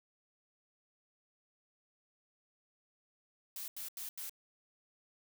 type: noise bursts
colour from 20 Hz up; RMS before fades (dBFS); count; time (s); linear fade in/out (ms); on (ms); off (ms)
blue; -43; 4; 3.56-4.295; 2; 120; 85
effects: none